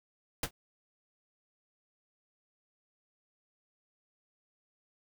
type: noise with exponential decay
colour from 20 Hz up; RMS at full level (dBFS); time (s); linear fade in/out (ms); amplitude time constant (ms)
pink; -25; 0.43-0.51; 5; 16
effects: none